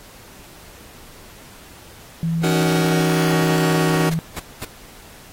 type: tone with pitch glide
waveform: sine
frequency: 165.1 to 162.73 Hz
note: E3 to E3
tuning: +3 to -22 cents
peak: -18 dBFS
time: 2.23-4.19 s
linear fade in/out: 0 ms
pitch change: -25 cents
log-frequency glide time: 2.99-3.77 s
type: chord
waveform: sawtooth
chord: D# minor seventh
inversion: third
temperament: just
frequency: 280 / 311.1 / 373.4 / 466.7 Hz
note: C#4 / D#4 / F#4 / A#4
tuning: +18 / 0 / +16 / +2 cents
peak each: -20 / -21 / -18 / -22 dBFS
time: 2.43-4.1 s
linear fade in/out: 10 ms
type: noise bursts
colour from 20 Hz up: pink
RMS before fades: -29 dBFS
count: 3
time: 4.11-4.649 s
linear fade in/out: 5 ms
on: 33 ms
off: 220 ms
effects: pink hiss -44 dBFS RMS until 5.32 s + AAC 48 kbps